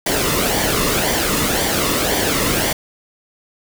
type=noise with flanger; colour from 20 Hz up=pink; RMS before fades=-18 dBFS; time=0.06-2.73 s; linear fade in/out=5 ms; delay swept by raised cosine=0.75 to 1.3 ms; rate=1.9 Hz; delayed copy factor=-0.55; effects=none